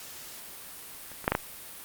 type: clicks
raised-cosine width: 0.5 ms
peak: -29 / -25 / -7 / -8 / -9 dBFS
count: 5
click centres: 1.117 / 1.243 / 1.279 / 1.32 / 1.351 s
effects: white hiss -44 dBFS RMS until 1.84 s + Opus 48 kbps